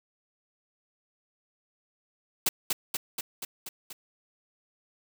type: noise with echo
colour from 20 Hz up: white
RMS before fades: -24 dBFS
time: 2.46-2.49 s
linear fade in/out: 5 ms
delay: 240 ms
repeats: 6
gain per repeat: -3 dB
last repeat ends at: 3.93 s
effects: none